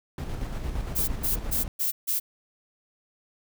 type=noise with tremolo; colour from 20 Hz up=brown; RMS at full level=-30 dBFS; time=0.18-1.68 s; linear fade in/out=2 ms; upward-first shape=square; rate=8.7 Hz; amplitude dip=35%
type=noise bursts; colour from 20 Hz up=violet; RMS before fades=-26 dBFS; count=5; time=0.95-2.2 s; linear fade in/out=20 ms; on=130 ms; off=150 ms
effects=none